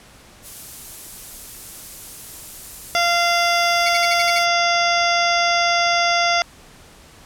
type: noise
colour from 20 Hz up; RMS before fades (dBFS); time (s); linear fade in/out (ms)
violet; -31; 0.42-4.47; 50
type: harmonic tone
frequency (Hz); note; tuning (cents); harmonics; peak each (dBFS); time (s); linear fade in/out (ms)
691; F5; -19; 1 / 2 / 3 / 4 / 5 / 7 / 8 / 9; -19 / -22 / -22 / -28 / -26 / -25 / -29 / -31; 2.95-6.42; 0
type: tone bursts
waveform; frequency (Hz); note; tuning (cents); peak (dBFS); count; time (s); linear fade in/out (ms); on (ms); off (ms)
30% pulse; 2217; C#7; 0; -18; 7; 3.86-4.388; 5; 30; 53
effects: pink hiss -46 dBFS RMS until 7.25 s + low-pass 11000 Hz 12 dB/octave